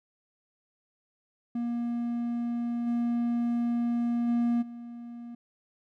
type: tone with level steps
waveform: triangle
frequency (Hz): 237.1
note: A#3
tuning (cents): +30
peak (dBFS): -26 / -23 / -21 / -37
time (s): 1.55-5.35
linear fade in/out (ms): 5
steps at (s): 2.86 / 4.27 / 4.61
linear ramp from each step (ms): 20
effects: none